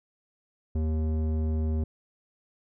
square tone with low-pass filter, 78.4 Hz, D#2, 14 cents sharp, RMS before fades -27 dBFS, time 0.75-1.84 s, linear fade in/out 5 ms, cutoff 380 Hz, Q 0.87, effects none

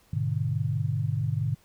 sine chord, G# diminished, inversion none, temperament just, 103.83 / 124.59 / 149.51 Hz, G#2 / B2 / D3, 0 / +16 / +31 cents, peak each -29 dBFS, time 0.13-1.55 s, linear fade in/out 5 ms, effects pink hiss -62 dBFS RMS until 1.64 s

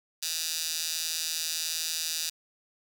15% pulse tone with high-pass filter, 161.4 Hz, E3, 36 cents flat, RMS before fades -32 dBFS, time 0.22-2.3 s, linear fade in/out 10 ms, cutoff 4700 Hz, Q 1.6, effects none

